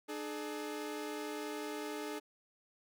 sawtooth tone pair together, 300 / 424.6 Hz, D4 / G#4, +37 / +38 cents, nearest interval tritone, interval 601 cents, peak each -38 / -38 dBFS, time 0.08-2.2 s, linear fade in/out 20 ms, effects none

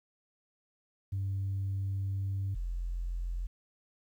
sine tone pair in turn, 97.4 / 43.39 Hz, G2 / F1, -11 / -10 cents, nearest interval octave + major second, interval 1399 cents, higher first, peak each -29 / -31 dBFS, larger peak first, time 1.12-2.55 / 2.55-3.47 s, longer first, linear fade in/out 10 ms, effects tanh soft clip ceiling -28 dBFS + 11-bit

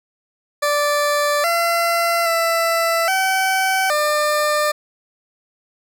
20% pulse tone with pitch steps, 585 / 680 / 666 / 763 / 599 Hz, D5 / F5 / E5 / G5 / D5, -7 / -46 / +18 / -47 / +34 cents, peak -11 dBFS, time 0.62-4.72 s, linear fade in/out 10 ms, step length 820 ms, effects none

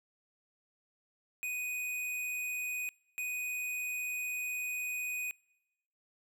square tone bursts at uneven times, 2489 Hz, D#7, in tune, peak -35 dBFS, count 2, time 1.43-2.89 / 3.18-5.31 s, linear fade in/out 0 ms, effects noise-tail reverb RT60 1.0 s tail -25 dB re dry

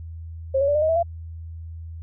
sine tone with pitch steps, 536 / 557.8 / 580.5 / 604.1 / 628.6 / 654.2 / 680.8 Hz, C5 / C#5 / D5 / D5 / D#5 / E5 / F5, +42 / +11 / -20 / +49 / +18 / -13 / -44 cents, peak -17 dBFS, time 0.54-1.03 s, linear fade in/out 10 ms, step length 70 ms, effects added 82 Hz sine -33 dBFS peak until 2.02 s

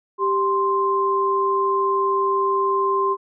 sine tone pair together, 392 / 1046.5 Hz, G4 / C6, 0 / 0 cents, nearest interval octave + perfect fourth, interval 1700 cents, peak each -21 / -19 dBFS, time 0.18-3.17 s, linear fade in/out 50 ms, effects none

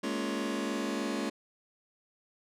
sawtooth chord, Bb minor seventh, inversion third, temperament just, 209.8 / 233.1 / 279.7 / 349.6 Hz, Ab3 / Bb3 / Db4 / F4, +18 / 0 / +16 / +2 cents, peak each -32 / -34 / -31 / -34 dBFS, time 0.03-1.3 s, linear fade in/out 10 ms, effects low-pass 9000 Hz 12 dB/octave

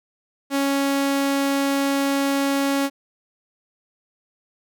sawtooth tone, 277.2 Hz, C#4, in tune, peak -15 dBFS, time 0.5-2.9 s, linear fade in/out 50 ms, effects none

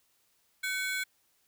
35% pulse ring-modulated tone, 1873 Hz, A#6, 8 cents sharp, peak -26 dBFS, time 0.63-1.04 s, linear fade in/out 10 ms, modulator 354 Hz, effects white hiss -71 dBFS RMS until 1.47 s

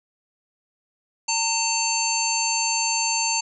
harmonic tone, 900 Hz, A5, 39 cents sharp, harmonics 1 / 3 / 5 / 7 / 8, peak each -27 / -27 / -27 / -27 / -27 dBFS, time 1.28-3.41 s, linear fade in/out 10 ms, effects none

